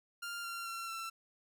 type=tone with pitch steps; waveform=sawtooth; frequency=1396.9 / 1378.5 / 1360.3 / 1342.3 Hz; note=F6 / F6 / F6 / E6; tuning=0 / -23 / -46 / +31 cents; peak=-36 dBFS; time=0.22-1.1 s; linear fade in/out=10 ms; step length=220 ms; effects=none